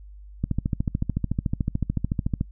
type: click train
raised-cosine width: 5 ms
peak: -11 dBFS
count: 28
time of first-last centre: 0.44-2.411 s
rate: 13.7 Hz
effects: noise-tail reverb RT60 0.1 s tail -25 dB re dry + added 50 Hz sine -41 dBFS peak until 2.51 s